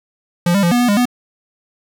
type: tone with pitch steps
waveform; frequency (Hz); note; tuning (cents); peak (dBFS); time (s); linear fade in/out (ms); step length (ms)
square; 173.8 / 199.7 / 172.2 / 242.7 / 244.8 / 203.5 / 246.1; F3 / G3 / F3 / B3 / B3 / G#3 / B3; -8 / +32 / -24 / -30 / -15 / -35 / -6; -12; 0.46-1.055; 5; 85
effects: 8-bit